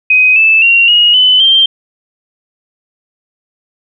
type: tone with pitch steps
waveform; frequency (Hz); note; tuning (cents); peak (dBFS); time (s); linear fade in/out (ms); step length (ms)
sine; 2513 / 2630 / 2753 / 2882 / 3016 / 3157; D#7 / E7 / F7 / F#7 / F#7 / G7; +17 / -5 / -25 / -46 / +32 / +12; -4; 0.1-1.66; 5; 260
effects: none